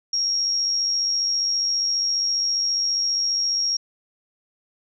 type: tone with amplitude modulation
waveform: sine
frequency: 5588 Hz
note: F8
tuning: in tune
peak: -18 dBFS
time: 0.13-3.77 s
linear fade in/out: 5 ms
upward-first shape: sine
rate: 94.8 Hz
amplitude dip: 35%
effects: none